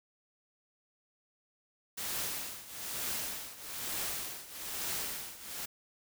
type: noise with tremolo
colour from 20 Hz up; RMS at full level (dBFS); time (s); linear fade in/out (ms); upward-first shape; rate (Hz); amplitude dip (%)
white; -35; 1.97-5.66; 10; triangle; 1.1; 85
effects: none